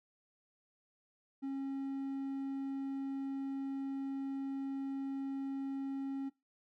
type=tone; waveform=triangle; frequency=272.2 Hz; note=C#4; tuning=31 cents flat; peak=-34 dBFS; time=1.42-6.3 s; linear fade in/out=20 ms; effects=noise-tail reverb RT60 0.2 s tail -18 dB re dry